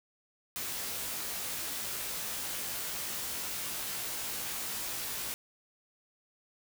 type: noise with comb filter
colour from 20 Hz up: white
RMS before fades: -37 dBFS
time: 0.56-5.34 s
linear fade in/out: 0 ms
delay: 18 ms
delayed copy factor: +0.8
effects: none